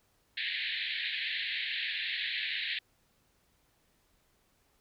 pink band-pass noise, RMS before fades -35 dBFS, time 0.37-2.79 s, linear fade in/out 5 ms, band 1700 to 4200 Hz, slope 96 dB/octave, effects pink hiss -71 dBFS RMS until 4.8 s

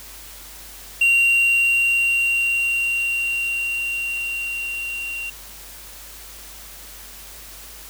triangle tone with level ramp, 2759 Hz, F7, 22 cents flat, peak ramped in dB -11 to -25 dBFS, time 1.01-5.3 s, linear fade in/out 5 ms, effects added 50 Hz sine -45 dBFS peak until 7.89 s + white hiss -40 dBFS RMS until 7.89 s

